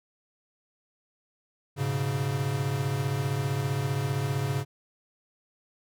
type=tone cluster; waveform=square; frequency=104 / 124 / 139.3 Hz; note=G#2 / B2 / C#3; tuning=+3 / +7 / +9 cents; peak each=-33 / -35 / -29 dBFS; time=1.76-4.65 s; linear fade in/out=50 ms; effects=none